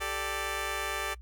10% pulse chord, G suspended second, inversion none, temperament just, 392 / 441 / 588 Hz, G4 / A4 / D5, 0 / +4 / +2 cents, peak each -29 dBFS, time 0-1.15 s, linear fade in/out 20 ms, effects noise-tail reverb RT60 0.1 s tail -22 dB re dry + added 60 Hz sine -44 dBFS peak until 1.21 s

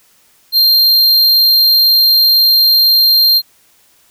square tone, 4186 Hz, C8, in tune, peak -7 dBFS, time 0.52-3.42 s, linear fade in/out 50 ms, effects white hiss -51 dBFS RMS until 4.1 s

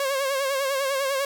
sawtooth tone with vibrato, 545 Hz, C#5, 29 cents flat, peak -19 dBFS, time 0-1.25 s, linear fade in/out 2 ms, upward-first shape sine, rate 10 Hz, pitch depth 62 cents each way, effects none

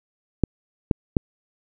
clicks, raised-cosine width 3 ms, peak -4 dBFS, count 3, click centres 0.437 / 0.912 / 1.168 s, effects none

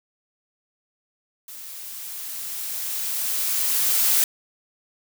blue noise with level ramp, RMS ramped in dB -39 to -18 dBFS, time 1.48-4.24 s, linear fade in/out 2 ms, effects none

